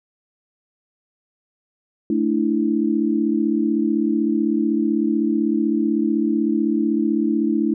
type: chord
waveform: sine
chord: A suspended fourth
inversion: none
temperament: equal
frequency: 220 / 293.7 / 329.6 Hz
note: A3 / D4 / E4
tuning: 0 / 0 / 0 cents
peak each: -21 dBFS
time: 2.1-7.74 s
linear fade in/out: 2 ms
effects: none